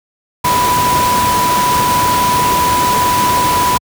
sine tone in noise, 987.8 Hz, B5, in tune, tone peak -11 dBFS, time 0.44-3.78 s, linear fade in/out 10 ms, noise pink, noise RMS -17 dBFS, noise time 0.44-3.78 s, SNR +3 dB, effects high-pass 80 Hz 12 dB/octave

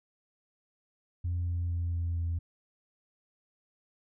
sine tone with pitch steps, 87.31 / 86.56 / 85.81 / 85.07 / 84.34 Hz, F2 / F2 / F2 / F2 / E2, 0 / -15 / -30 / -45 / +40 cents, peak -27 dBFS, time 1.24-2.39 s, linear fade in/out 10 ms, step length 230 ms, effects tanh soft clip ceiling -26 dBFS

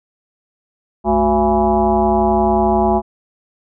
sine tone with frequency modulation, 523.3 Hz, C5, in tune, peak -11 dBFS, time 1.04-3.02 s, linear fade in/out 50 ms, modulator 154 Hz, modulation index 2.6, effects none

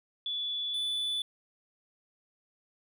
sine / triangle tone pair in turn, 3444 / 3476 Hz, A7 / A7, -38 / -22 cents, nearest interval unison, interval 16 cents, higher second, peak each -31 / -28 dBFS, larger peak second, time 0.26-0.74 / 0.74-1.22 s, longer neither, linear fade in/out 2 ms, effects none

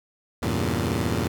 15% pulse chord, E diminished seventh, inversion none, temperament equal, 82.41 / 98 / 116.54 / 138.59 Hz, E2 / G2 / Bb2 / Db3, 0 / 0 / 0 / 0 cents, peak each -21 / -23 / -21 / -26 dBFS, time 0.42-1.28 s, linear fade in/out 10 ms, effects none

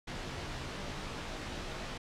pink noise with comb filter, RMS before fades -40 dBFS, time 0.07-1.98 s, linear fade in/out 10 ms, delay 18 ms, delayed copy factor -0.65, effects low-pass 5000 Hz 12 dB/octave

